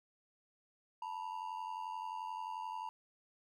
triangle ring-modulated tone, 932.3 Hz, A#5, in tune, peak -35 dBFS, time 1.02-2.89 s, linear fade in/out 0 ms, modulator 45.7 Hz, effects none

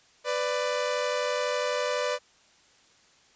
sawtooth tone pair together, 498 / 590 Hz, B4 / D5, +14 / +8 cents, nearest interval minor third, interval 294 cents, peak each -25 dBFS, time 0.24-2.19 s, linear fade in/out 50 ms, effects white hiss -60 dBFS RMS until 3.35 s + resampled to 16000 Hz

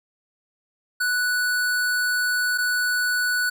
square tone pair in turn, 1480 / 1480 Hz, F#6 / F#6, 0 / 0 cents, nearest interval unison, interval 0 cents, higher neither, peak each -21 / -21 dBFS, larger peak neither, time 1-2.58 / 2.58-3.5 s, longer first, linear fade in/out 10 ms, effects none

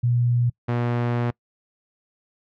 sine / sawtooth tone pair in turn, 120.8 / 120.03 Hz, B2 / B2, -38 / -49 cents, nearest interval unison, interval 11 cents, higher first, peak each -17 dBFS, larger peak neither, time 0.03-0.5 / 0.68-1.31 s, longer second, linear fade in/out 10 ms, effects noise-tail reverb RT60 0.1 s tail -25 dB re dry + low-pass 2000 Hz 12 dB/octave

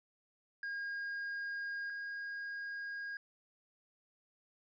triangle tone pair in turn, 1625 / 1630.9 Hz, G#6 / G#6, -38 / -32 cents, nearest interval unison, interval 6 cents, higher second, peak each -36 / -38 dBFS, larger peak first, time 0.63-1.9 / 1.9-3.17 s, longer neither, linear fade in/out 2 ms, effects resampled to 16000 Hz

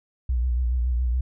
sine tone with vibrato, 61.3 Hz, B1, 12 cents flat, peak -20 dBFS, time 0.29-1.21 s, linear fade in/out 5 ms, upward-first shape sine, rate 7.1 Hz, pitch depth 70 cents each way, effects none

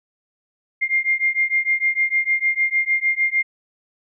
sine beating tone pair, 2110 / 2116.6 Hz, C7 / C7, +14 / +19 cents, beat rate 6.6 Hz, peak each -20 / -20 dBFS, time 0.81-3.43 s, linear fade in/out 20 ms, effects none

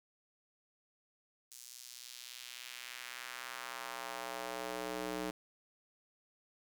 square tone with high-pass filter sweep, 61.74 Hz, B1, in tune, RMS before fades -44 dBFS, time 1.51-5.31 s, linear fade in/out 5 ms, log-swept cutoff 6800 to 300 Hz, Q 1.2, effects none

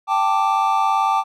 triangle chord, G suspended second, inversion none, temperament just, 784 / 882 / 1176 Hz, G5 / A5 / D6, 0 / +4 / +2 cents, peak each -18 dBFS, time 0.07-1.24 s, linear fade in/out 50 ms, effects none

